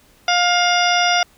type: harmonic tone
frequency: 707 Hz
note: F5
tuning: 21 cents sharp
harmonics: 1 / 2 / 3 / 4 / 5 / 7 / 8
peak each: -17 / -20 / -22 / -23 / -24 / -25 / -26 dBFS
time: 0.28-1.23 s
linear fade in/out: 2 ms
effects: pink hiss -53 dBFS RMS until 1.37 s